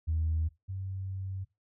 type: tone pair in turn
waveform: sine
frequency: 80 / 95.44 Hz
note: D#2 / G2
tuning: +49 / -46 cents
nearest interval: minor third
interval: 305 cents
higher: second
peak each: -26 / -34 dBFS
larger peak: first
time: 0.07-0.49 / 0.68-1.45 s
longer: second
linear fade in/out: 20 ms
effects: noise-tail reverb RT60 0.2 s tail -18 dB re dry + tanh soft clip ceiling -22 dBFS